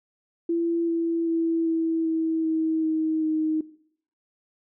sine tone with pitch steps, 336.7 / 333.2 / 329.8 / 326.4 / 323 / 319.6 / 316.3 / 313.1 Hz, E4 / E4 / E4 / E4 / E4 / D#4 / D#4 / D#4, +37 / +19 / +1 / -17 / -35 / +47 / +29 / +11 cents, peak -21 dBFS, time 0.49-3.61 s, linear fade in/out 5 ms, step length 390 ms, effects noise-tail reverb RT60 0.6 s tail -18 dB re dry

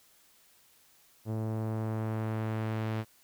sawtooth tone with low-pass filter sweep, 110 Hz, A2, in tune, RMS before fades -33 dBFS, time 1.25-3.05 s, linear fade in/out 50 ms, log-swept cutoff 640 to 3400 Hz, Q 0.74, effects white hiss -63 dBFS RMS until 3.23 s

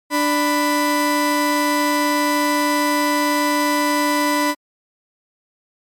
30% pulse tone pair together, 294.6 / 991 Hz, D4 / B5, +6 / +6 cents, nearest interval octave + major sixth, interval 2100 cents, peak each -16 dBFS, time 0.1-4.55 s, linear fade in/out 50 ms, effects MP3 64 kbps

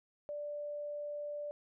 sine tone, 587.3 Hz, D5, in tune, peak -38 dBFS, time 0.29-1.51 s, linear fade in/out 0 ms, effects none

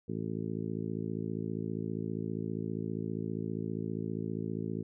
harmonic tone, 55 Hz, A1, in tune, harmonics 2 / 3 / 4 / 5 / 6 / 7 / 8, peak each -41 / -38 / -39 / -42 / -43 / -42 / -46 dBFS, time 0.08-4.83 s, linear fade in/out 10 ms, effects none

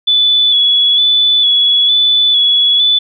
sine tone with vibrato, 3432 Hz, A7, 44 cents flat, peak -7 dBFS, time 0.07-2.99 s, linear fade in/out 10 ms, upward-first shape square, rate 1.1 Hz, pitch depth 26 cents each way, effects none

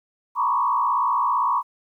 sine tone with frequency modulation, 1043 Hz, C6, 6 cents flat, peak -18 dBFS, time 0.35-1.63 s, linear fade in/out 50 ms, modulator 57.8 Hz, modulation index 1.9, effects 10-bit

